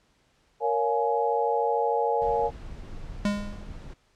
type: chord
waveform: sine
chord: Bb minor seventh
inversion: none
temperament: just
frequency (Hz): 466.2 / 559.4 / 699.2 / 839.1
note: Bb4 / Db5 / F5 / Ab5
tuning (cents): 0 / +16 / +2 / +18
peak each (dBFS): -26 / -30 / -31 / -26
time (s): 0.6-2.51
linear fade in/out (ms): 50
type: noise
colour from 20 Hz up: brown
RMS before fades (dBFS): -39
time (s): 2.21-3.94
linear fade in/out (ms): 10
type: tone with exponential decay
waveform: square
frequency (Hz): 204.5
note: G#3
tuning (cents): -26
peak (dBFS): -21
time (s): 3.25-3.76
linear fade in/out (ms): 2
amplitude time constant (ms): 110
effects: pink hiss -66 dBFS RMS until 4.15 s + low-pass 7000 Hz 12 dB/octave